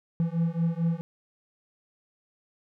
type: beating tone pair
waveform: triangle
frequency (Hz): 164.7 / 169.2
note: E3 / E3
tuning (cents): -1 / +45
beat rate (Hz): 4.5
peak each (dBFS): -25 / -25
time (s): 0.2-1.01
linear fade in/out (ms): 0
effects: none